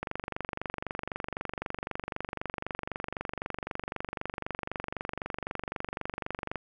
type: click train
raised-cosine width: 0.5 ms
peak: -18 dBFS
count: 157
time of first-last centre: 0.03-6.557 s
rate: 23.9 Hz
effects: none